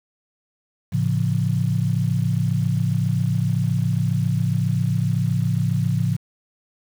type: chord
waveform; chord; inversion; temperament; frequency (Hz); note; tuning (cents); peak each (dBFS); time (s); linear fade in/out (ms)
sine; A augmented; none; just; 110 / 137.5 / 171.88; A2 / C#3 / E#3; 0 / -14 / -27; -22 / -22 / -23; 0.92-6.17; 20
effects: 7-bit